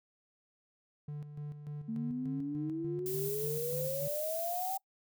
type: tone with tremolo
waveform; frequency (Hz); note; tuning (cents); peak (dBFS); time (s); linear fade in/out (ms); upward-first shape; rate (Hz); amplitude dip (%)
triangle; 147.6; D3; +9; -36; 1.08-4.08; 5; square; 3.4; 55
type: exponential sweep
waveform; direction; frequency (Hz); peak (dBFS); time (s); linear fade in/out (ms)
sine; up; 220 to 784; -34; 1.88-4.78; 10
type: noise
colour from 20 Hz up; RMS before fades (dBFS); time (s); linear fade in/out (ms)
violet; -40; 3.06-4.77; 0
effects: noise-tail reverb RT60 0.1 s tail -24 dB re dry